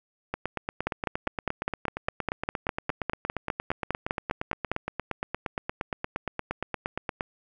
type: two click trains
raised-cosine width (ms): 0.5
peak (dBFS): -14 / -11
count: 60 / 20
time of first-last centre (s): 0.34-7.208 / 0.87-4.716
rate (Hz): 8.59 / 4.94
effects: none